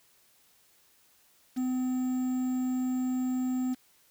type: tone with quantisation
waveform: triangle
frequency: 254.8 Hz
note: C4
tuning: 46 cents flat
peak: -25 dBFS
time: 1.56-3.75 s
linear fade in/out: 20 ms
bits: 8
effects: white hiss -64 dBFS RMS until 4.1 s